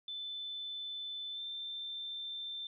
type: tone with pitch glide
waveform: sine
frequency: 3520 to 3563 Hz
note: A7 to A7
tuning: 0 to +21 cents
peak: -39 dBFS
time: 0.08-2.67 s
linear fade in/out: 2 ms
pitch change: +21 cents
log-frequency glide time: 1.32-1.41 s
effects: none